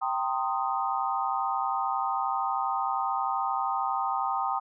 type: chord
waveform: sine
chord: C minor seventh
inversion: second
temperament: equal with one note detuned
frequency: 784 / 916.8 / 1046.5 / 1244.5 Hz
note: G5 / Bb5 / C6 / Eb6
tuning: 0 / -29 / 0 / 0 cents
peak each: -30 / -32 / -33 / -31 dBFS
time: 0.01-4.6 s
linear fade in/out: 20 ms
effects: none